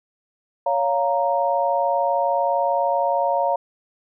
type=chord; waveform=sine; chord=Bb minor; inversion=first; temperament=just; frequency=559.4 / 699.2 / 932.3 Hz; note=Db5 / F5 / Bb5; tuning=+16 / +2 / 0 cents; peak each=-22 dBFS; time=0.66-3.56 s; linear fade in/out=5 ms; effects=none